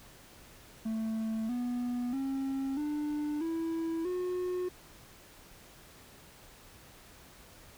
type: tone with pitch steps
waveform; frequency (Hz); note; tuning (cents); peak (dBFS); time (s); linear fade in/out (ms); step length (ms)
triangle; 221.6 / 244.5 / 269.7 / 297.5 / 328.2 / 362.1; A3 / B3 / C#4 / D4 / E4 / F#4; +13 / -17 / -47 / +22 / -8 / -37; -29; 0.85-4.69; 10; 640
effects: pink hiss -55 dBFS RMS until 7.77 s